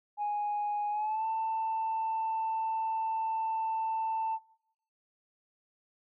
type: tone with pitch glide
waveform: sine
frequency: 830 to 889.6 Hz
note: G#5 to A5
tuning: -1 to +19 cents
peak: -28 dBFS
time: 0.17-4.39 s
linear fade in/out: 50 ms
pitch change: +120 cents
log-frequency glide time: 0.9-1.26 s
effects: noise-tail reverb RT60 0.8 s tail -21 dB re dry + tanh soft clip ceiling -26 dBFS